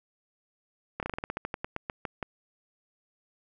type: slowing click train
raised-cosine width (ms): 0.5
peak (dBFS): -17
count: 16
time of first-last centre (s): 1-2.228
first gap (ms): 28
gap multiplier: 1.14
effects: none